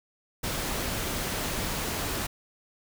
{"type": "noise", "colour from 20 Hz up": "pink", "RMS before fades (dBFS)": -31, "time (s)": [0.43, 2.27], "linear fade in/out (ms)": 10, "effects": []}